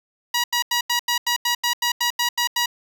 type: tone bursts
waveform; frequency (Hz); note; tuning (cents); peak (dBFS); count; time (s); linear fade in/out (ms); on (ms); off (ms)
10% pulse; 961; B5; -48; -10; 13; 0.34-2.659; 5; 99; 86
effects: none